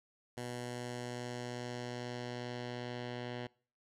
10% pulse tone with low-pass filter sweep, 122.4 Hz, B2, 15 cents flat, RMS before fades -42 dBFS, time 0.37-3.47 s, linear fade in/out 5 ms, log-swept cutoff 9700 to 3400 Hz, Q 1.3, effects noise-tail reverb RT60 0.4 s tail -23 dB re dry

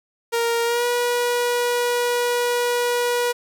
sawtooth tone with pitch glide, 466.4 to 484.2 Hz, A#4 to B4, +1 to -34 cents, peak -15 dBFS, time 0.32-3.33 s, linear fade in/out 20 ms, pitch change +65 cents, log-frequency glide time 0.64-0.85 s, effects 9-bit

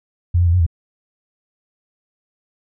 sine tone with pitch steps, 87.1 / 87.9 / 84.5 / 90.8 / 82.9 Hz, F2 / F2 / E2 / F#2 / E2, -4 / +12 / +43 / -32 / +10 cents, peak -11 dBFS, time 0.34-0.665 s, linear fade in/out 10 ms, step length 65 ms, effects none

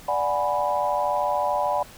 sine chord, G# half-diminished seventh, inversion second, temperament equal with one note detuned, 587.3 / 737.4 / 830.6 / 987.8 Hz, D5 / F#5 / G#5 / B5, 0 / -6 / 0 / 0 cents, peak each -26 / -27 / -27 / -26 dBFS, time 0.08-1.83 s, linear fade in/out 5 ms, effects pink hiss -46 dBFS RMS until 1.97 s

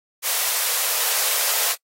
white high-pass noise, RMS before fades -21 dBFS, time 0.22-1.76 s, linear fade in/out 50 ms, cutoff 430 Hz, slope 96 dB/octave, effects noise-tail reverb RT60 0.1 s tail -24 dB re dry + AAC 48 kbps

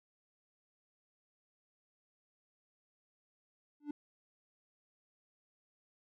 triangle tone with exponential growth, 293.7 Hz, D4, in tune, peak -31 dBFS, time 3.8-3.91 s, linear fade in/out 5 ms, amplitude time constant 23 ms, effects none

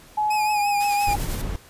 sine tone with pitch glide, 848 to 817.7 Hz, G#5 to G#5, +36 to -27 cents, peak -19 dBFS, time 0.17-1.16 s, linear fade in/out 10 ms, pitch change -63 cents, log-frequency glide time 0.5-0.64 s
sawtooth tone with vibrato, 2491 Hz, D#7, 1 cent sharp, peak -24 dBFS, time 0.3-1.14 s, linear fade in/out 10 ms, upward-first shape triangle, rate 5.8 Hz, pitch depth 74 cents each way
white noise with tremolo, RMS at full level -34 dBFS, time 0.8-1.42 s, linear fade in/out 10 ms, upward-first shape sine, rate 10 Hz, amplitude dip 45%
brown noise, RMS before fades -27 dBFS, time 1.07-1.56 s, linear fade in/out 2 ms
effects pink hiss -49 dBFS RMS until 1.69 s + resampled to 32000 Hz

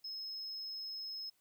sine tone, 5170 Hz, E8, 34 cents flat, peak -38 dBFS, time 0.04-1.3 s, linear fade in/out 10 ms, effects tanh soft clip ceiling -40 dBFS + white hiss -75 dBFS RMS until 1.4 s

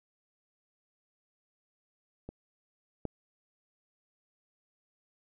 clicks, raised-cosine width 2 ms, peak -28 / -20 dBFS, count 2, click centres 2.29 / 3.053 s, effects none

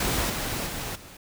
pink noise with level steps, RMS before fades -26 / -30 / -33 / -46 dBFS, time 0-1.17 s, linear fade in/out 5 ms, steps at 0.29 / 0.66 / 0.95 s, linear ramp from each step 10 ms, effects none

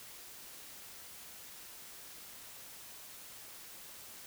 silence, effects white hiss -51 dBFS RMS until 4.26 s

